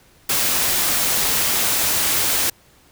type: noise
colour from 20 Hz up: white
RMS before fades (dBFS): -19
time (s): 0.29-2.5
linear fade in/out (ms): 5
effects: pink hiss -53 dBFS RMS until 2.91 s